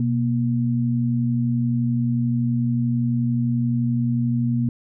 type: tone pair together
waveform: sine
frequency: 125 / 236.5 Hz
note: B2 / A#3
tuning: +21 / +25 cents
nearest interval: major seventh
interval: 1104 cents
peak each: -21 dBFS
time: 0-4.69 s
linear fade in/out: 2 ms
effects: none